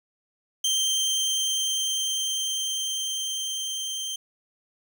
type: tone with level ramp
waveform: 25% pulse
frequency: 3145 Hz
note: G7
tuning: 5 cents sharp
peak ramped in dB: -18 to -26 dBFS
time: 0.64-4.16 s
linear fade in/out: 5 ms
effects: none